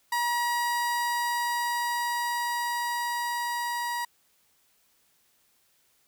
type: tone with level ramp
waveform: 30% pulse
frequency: 957 Hz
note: A#5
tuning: 45 cents sharp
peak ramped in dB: -22 to -26 dBFS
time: 0.12-4.05 s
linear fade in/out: 5 ms
effects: white hiss -67 dBFS RMS until 6.07 s